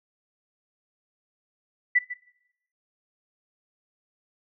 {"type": "tone with echo", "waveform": "sine", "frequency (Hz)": 1975.5, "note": "B6", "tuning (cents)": 0, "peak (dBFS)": -16, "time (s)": [1.95, 1.99], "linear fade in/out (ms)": 10, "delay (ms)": 150, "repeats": 1, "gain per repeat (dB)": -14, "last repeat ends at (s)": 2.14, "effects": ["noise-tail reverb RT60 0.8 s tail -18 dB re dry"]}